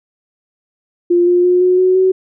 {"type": "tone with pitch steps", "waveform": "sine", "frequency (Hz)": [349.2, 354.3, 359.4, 364.7, 370, 375.3], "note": ["F4", "F4", "F4", "F#4", "F#4", "F#4"], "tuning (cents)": [0, 25, 50, -25, 0, 25], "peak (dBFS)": -8, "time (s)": [1.1, 2.12], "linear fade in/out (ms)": 10, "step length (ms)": 170, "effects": []}